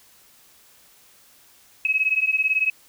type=beating tone pair; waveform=sine; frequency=2549 / 2567 Hz; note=D#7 / E7; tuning=+41 / -47 cents; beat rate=18 Hz; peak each=-22 / -21 dBFS; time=1.85-2.7 s; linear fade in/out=2 ms; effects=white hiss -54 dBFS RMS until 2.88 s